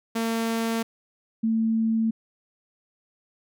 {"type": "tone pair in turn", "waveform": ["sawtooth", "sine"], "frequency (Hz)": [227.3, 223.9], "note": ["A#3", "A3"], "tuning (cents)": [-43, 30], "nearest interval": "unison", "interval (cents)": 27, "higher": "first", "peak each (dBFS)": -20, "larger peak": "neither", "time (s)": [[0.15, 0.83], [1.43, 2.11]], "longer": "neither", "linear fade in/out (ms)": 10, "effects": []}